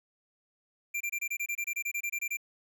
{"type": "tone bursts", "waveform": "square", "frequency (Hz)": 2370, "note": "D7", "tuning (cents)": 15, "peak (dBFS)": -31, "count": 16, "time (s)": [0.94, 2.371], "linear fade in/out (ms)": 10, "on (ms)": 66, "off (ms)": 25, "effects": []}